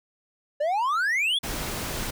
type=exponential sweep; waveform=triangle; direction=up; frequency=566 to 3511 Hz; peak=-20 dBFS; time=0.6-1.39 s; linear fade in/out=10 ms
type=noise; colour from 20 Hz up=pink; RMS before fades=-31 dBFS; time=1.43-2.11 s; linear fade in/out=10 ms
effects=none